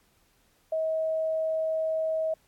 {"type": "tone", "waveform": "sine", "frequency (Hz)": 638, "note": "D#5", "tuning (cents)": 43, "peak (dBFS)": -25, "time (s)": [0.72, 2.34], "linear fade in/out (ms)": 5, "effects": ["pink hiss -66 dBFS RMS until 2.47 s", "AAC 64 kbps"]}